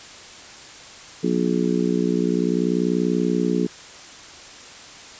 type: harmonic tone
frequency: 60.4 Hz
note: B1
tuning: 38 cents flat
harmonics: 3 / 4 / 5 / 6 / 7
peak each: -23 / -24 / -25 / -26 / -26 dBFS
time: 1.23-3.67 s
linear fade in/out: 10 ms
effects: white hiss -41 dBFS RMS until 5.19 s + resampled to 16000 Hz